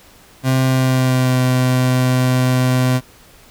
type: tone with pitch glide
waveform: 30% pulse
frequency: 130.81 to 127.45 Hz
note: C3 to C3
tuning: 0 to -45 cents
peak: -10 dBFS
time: 0.43-3.01 s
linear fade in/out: 50 ms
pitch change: -45 cents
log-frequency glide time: 0.66-1.39 s
effects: pink hiss -46 dBFS RMS until 3.5 s